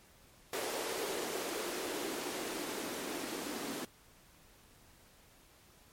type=noise with band-pass filter sweep; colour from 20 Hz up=blue; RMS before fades=-39 dBFS; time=0.53-3.85 s; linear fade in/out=2 ms; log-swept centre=420 to 280 Hz; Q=2.7; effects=pink hiss -62 dBFS RMS until 5.92 s + MP3 64 kbps